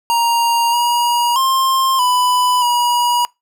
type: tone with pitch steps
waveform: square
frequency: 936 / 955 / 1059 / 995 / 965 Hz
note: A#5 / A#5 / C6 / B5 / B5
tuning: +7 / +42 / +21 / +13 / -40 cents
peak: -13 dBFS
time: 0.1-3.25 s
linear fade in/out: 0 ms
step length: 630 ms
effects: noise-tail reverb RT60 0.2 s tail -24 dB re dry